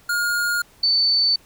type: tone pair in turn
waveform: square / sine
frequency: 1424 / 4521 Hz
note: F6 / C#8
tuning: +33 / +33 cents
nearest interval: octave + minor sixth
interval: 2000 cents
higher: second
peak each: -20 / -15 dBFS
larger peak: second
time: 0.09-0.62 / 0.83-1.36 s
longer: neither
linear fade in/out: 5 ms
effects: pink hiss -53 dBFS RMS until 1.45 s